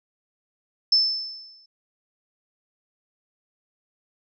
sine tone with exponential decay, 5274 Hz, E8, in tune, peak -13 dBFS, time 0.92-1.66 s, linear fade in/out 5 ms, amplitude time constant 160 ms, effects none

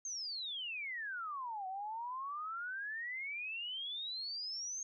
sine exponential two-way sweep, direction down then up, 6490 to 740 to 6490 Hz, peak -39 dBFS, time 0.05-4.83 s, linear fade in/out 2 ms, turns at 1.67 s, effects none

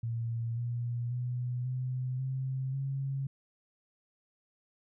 sine tone with pitch steps, 115.8 / 119.61 / 123.54 / 127.6 / 131.8 / 136.13 Hz, A#2 / A#2 / B2 / C3 / C3 / C#3, -11 / +45 / +1 / -43 / +13 / -31 cents, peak -31 dBFS, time 0.03-3.27 s, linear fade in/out 5 ms, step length 540 ms, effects none

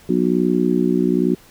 harmonic tone, 61 Hz, B1, 21 cents flat, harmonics 3 / 4 / 5 / 6, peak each -20 / -20 / -20 / -20 dBFS, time 0.09-1.35 s, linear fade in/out 5 ms, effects pink hiss -48 dBFS RMS until 1.5 s

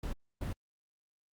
brown noise bursts at uneven times, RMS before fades -36 dBFS, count 2, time 0.03-0.13 / 0.41-0.53 s, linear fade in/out 5 ms, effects Opus 48 kbps

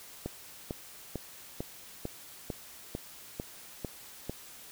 click train, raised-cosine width 2 ms, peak -21 dBFS, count 10, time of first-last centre 0.26-4.296 s, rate 2.23 Hz, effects white hiss -50 dBFS RMS until 4.71 s

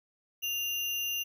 sine tone with sample-and-hold, 2799 Hz, F7, 3 cents sharp, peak -30 dBFS, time 0.42-1.24 s, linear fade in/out 20 ms, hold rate 8820 Hz, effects none

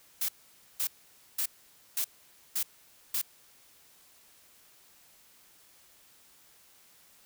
blue noise bursts, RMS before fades -30 dBFS, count 6, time 0.21-3.216 s, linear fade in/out 5 ms, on 76 ms, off 510 ms, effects white hiss -60 dBFS RMS until 7.25 s

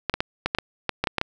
clicks, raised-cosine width 0.3 ms, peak -6 dBFS, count 11, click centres 0.097 / 0.14 / 0.205 / 0.46 / 0.549 / 0.586 / 0.893 / 1.04 / 1.072 / 1.183 / 1.214 s, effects none

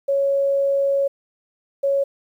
sine tone pair in turn, 554.4 / 554.4 Hz, C#5 / C#5, 0 / 0 cents, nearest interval unison, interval 0 cents, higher neither, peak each -16 dBFS, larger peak neither, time 0.08-1.08 / 1.83-2.04 s, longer first, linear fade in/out 10 ms, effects 9-bit

